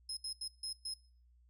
35% pulse tone bursts at uneven times, 5140 Hz, E8, 45 cents flat, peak -36 dBFS, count 5, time 0.09-0.17 / 0.24-0.33 / 0.41-0.48 / 0.63-0.73 / 0.85-0.94 s, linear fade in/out 5 ms, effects noise-tail reverb RT60 0.5 s tail -23 dB re dry + added 60 Hz sine -63 dBFS peak until 1.49 s

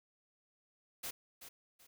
white noise with echo, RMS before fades -42 dBFS, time 1.03-1.11 s, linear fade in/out 10 ms, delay 380 ms, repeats 2, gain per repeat -10 dB, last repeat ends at 1.87 s, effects none

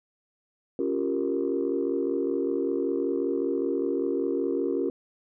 sine chord, G half-diminished seventh, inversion second, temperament equal with one note detuned, 277.2 / 346.8 / 392 / 466.2 Hz, Db4 / F4 / G4 / Bb4, 0 / -12 / 0 / 0 cents, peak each -29 / -29 / -29 / -30 dBFS, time 0.79-4.9 s, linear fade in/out 2 ms, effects tanh soft clip ceiling -16 dBFS

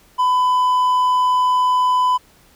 triangle tone with hard clipping, 1003 Hz, B5, 26 cents sharp, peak -14 dBFS, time 0.18-2.18 s, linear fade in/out 20 ms, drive 6 dB, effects pink hiss -52 dBFS RMS until 2.55 s

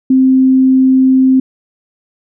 sine tone, 261.6 Hz, C4, in tune, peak -5 dBFS, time 0.1-1.4 s, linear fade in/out 5 ms, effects none

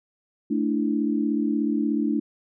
sine chord, A suspended fourth, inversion none, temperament just, 220 / 293.3 / 330 Hz, A3 / D4 / E4, 0 / -2 / +2 cents, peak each -25 / -24 / -28 dBFS, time 0.5-2.2 s, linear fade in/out 10 ms, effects none

